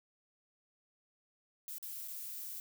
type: noise with dropouts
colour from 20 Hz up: violet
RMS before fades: -44 dBFS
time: 1.68-2.6 s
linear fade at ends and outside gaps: 1 ms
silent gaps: 1.783-1.827 / 2.077-2.081 s
effects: none